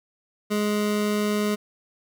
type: tone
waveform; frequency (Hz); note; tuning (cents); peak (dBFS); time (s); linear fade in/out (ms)
25% pulse; 208.9; G#3; +10; -18; 0.5-1.56; 20
effects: none